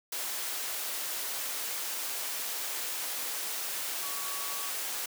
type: tone in noise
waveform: sine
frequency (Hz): 1130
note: C#6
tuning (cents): +33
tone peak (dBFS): -43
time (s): 4.02-4.7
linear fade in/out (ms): 5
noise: white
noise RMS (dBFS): -35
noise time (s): 0.12-5.06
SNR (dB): -11
effects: high-pass 400 Hz 12 dB/octave